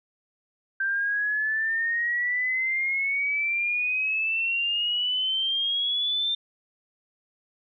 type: exponential sweep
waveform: sine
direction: up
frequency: 1568 to 3600 Hz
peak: -23 dBFS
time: 0.8-6.35 s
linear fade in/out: 5 ms
effects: none